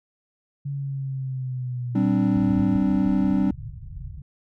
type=linear sweep; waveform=sine; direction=down; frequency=141.5 to 108.3 Hz; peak=-26 dBFS; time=0.65-2.78 s; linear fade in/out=10 ms
type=chord; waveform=triangle; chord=G suspended fourth; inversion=none; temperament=equal with one note detuned; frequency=193.3 / 261.6 / 293.7 Hz; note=G3 / C4 / D4; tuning=-24 / 0 / 0 cents; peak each=-19 / -22 / -22 dBFS; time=1.95-3.51 s; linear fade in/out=5 ms
type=low-pass noise; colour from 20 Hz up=white; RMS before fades=-36 dBFS; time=2.35-4.22 s; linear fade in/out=5 ms; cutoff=140 Hz; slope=48 dB/octave
effects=none